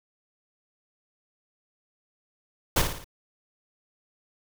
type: noise with echo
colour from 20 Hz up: pink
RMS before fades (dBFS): -21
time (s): 2.76-2.82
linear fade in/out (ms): 5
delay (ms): 56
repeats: 4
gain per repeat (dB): -6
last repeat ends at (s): 3.044
effects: none